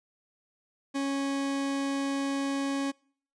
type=tone; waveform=40% pulse; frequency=276 Hz; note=C#4; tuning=7 cents flat; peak=-27 dBFS; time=0.94-2.92 s; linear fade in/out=20 ms; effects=noise-tail reverb RT60 0.5 s tail -25 dB re dry + resampled to 22050 Hz